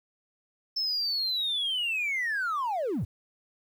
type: linear sweep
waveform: triangle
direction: down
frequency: 5310 to 67.2 Hz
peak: -24 dBFS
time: 0.76-3.05 s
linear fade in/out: 10 ms
effects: tanh soft clip ceiling -23 dBFS + 10-bit